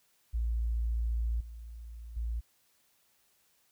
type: tone with level steps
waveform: sine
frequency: 57.2 Hz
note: A#1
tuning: 32 cents flat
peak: -28 / -42 / -31 dBFS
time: 0.33-2.41 s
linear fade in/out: 20 ms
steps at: 1.4 / 2.16 s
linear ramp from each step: 10 ms
effects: white hiss -70 dBFS RMS until 3.71 s